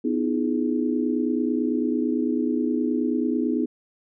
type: tone cluster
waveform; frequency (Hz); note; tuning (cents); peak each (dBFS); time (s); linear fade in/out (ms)
sine; 250.2 / 309.7 / 338.9 / 419; B3 / D#4 / E4 / G#4; +23 / -8 / +48 / +15; -24 / -25 / -30 / -30; 0.04-3.66; 10
effects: none